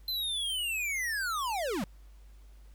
square linear sweep, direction down, 4107 to 162.6 Hz, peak -31 dBFS, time 0.08-1.84 s, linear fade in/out 2 ms, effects added 50 Hz sine -50 dBFS peak until 2.74 s + pink hiss -67 dBFS RMS until 2.74 s

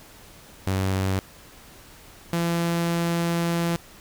sawtooth tone pair in turn, 95.4 / 169.59 Hz, G2 / E3, -47 / +49 cents, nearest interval minor seventh, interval 996 cents, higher second, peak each -18 dBFS, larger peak neither, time 0.67-1.19 / 2.33-3.76 s, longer second, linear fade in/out 0 ms, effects pink hiss -48 dBFS RMS until 4 s

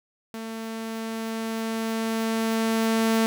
sawtooth tone with level ramp, 224.2 Hz, A3, 33 cents sharp, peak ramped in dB -29 to -15 dBFS, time 0.34-3.26 s, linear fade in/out 0 ms, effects none

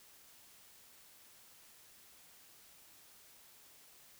silence, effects white hiss -61 dBFS RMS until 4.19 s

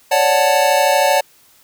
square chord, D major seventh, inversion third, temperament equal, 554.4 / 587.3 / 740 / 880 Hz, C#5 / D5 / F#5 / A5, 0 / 0 / 0 / 0 cents, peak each -18 dBFS, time 0.11-1.21 s, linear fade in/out 10 ms, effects white hiss -51 dBFS RMS until 1.63 s

